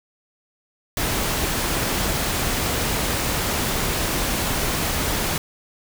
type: noise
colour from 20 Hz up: pink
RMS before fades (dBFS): -23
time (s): 0.97-5.38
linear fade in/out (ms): 2
effects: none